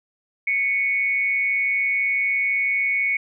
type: tone with amplitude modulation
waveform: sine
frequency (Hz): 2217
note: C#7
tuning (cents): 0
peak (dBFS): -16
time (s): 0.47-3.17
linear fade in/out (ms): 5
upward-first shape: sine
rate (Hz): 204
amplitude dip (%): 55
effects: none